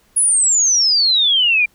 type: exponential sweep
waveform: sine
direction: down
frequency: 10548 to 2349 Hz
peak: -11 dBFS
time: 0.16-1.66 s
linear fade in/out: 10 ms
effects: pink hiss -56 dBFS RMS until 1.74 s